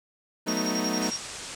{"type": "chord", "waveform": "sawtooth", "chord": "B dominant seventh", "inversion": "second", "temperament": "equal", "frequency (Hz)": [185, 220, 246.9, 311.1], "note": ["F#3", "A3", "B3", "D#4"], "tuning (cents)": [0, 0, 0, 0], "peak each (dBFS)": [-30, -27, -28, -28], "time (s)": [0.46, 1.11], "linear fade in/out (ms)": 20}
{"type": "tone with tremolo", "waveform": "sine", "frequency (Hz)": 5600, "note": "F8", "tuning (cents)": 4, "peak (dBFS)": -28, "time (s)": [0.48, 1.18], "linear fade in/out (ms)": 5, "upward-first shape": "square", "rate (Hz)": 11, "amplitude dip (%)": 70}
{"type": "low-pass noise", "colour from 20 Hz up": "white", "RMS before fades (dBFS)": -39, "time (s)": [1.01, 1.55], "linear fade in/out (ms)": 5, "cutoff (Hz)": 8900, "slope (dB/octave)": 48}
{"effects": []}